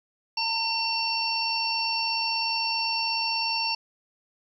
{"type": "harmonic tone", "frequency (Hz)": 907, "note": "A#5", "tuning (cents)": -48, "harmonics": [1, 3, 5, 6], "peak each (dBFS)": [-30, -30, -30, -30], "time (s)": [0.37, 3.75], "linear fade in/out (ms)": 5, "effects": ["10-bit"]}